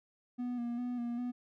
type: tone with vibrato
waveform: triangle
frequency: 241.8 Hz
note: B3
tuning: 36 cents flat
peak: -32 dBFS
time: 0.38-1.32 s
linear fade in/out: 20 ms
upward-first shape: square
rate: 2.5 Hz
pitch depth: 29 cents each way
effects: none